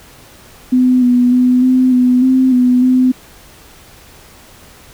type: tone with pitch steps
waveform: sine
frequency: 253 / 246.1 / 250.5 / 256.3 / 250 / 260 / 249.3 / 255.1 Hz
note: B3 / B3 / B3 / C4 / B3 / C4 / B3 / C4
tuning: +42 / -6 / +25 / -36 / +21 / -11 / +16 / -44 cents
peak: -7 dBFS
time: 0.72-3.12 s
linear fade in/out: 10 ms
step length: 300 ms
effects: pink hiss -41 dBFS RMS until 4.93 s